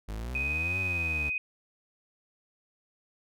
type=exponential two-way sweep; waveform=40% pulse; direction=up then down; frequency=50.3 to 95.8 to 71.4 Hz; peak=-33 dBFS; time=0.08-1.3 s; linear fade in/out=10 ms; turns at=0.79 s
type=tone with tremolo; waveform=sine; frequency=2504 Hz; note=D#7; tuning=10 cents sharp; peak=-27 dBFS; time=0.35-1.38 s; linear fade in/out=2 ms; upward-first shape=triangle; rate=20 Hz; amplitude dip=30%
effects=none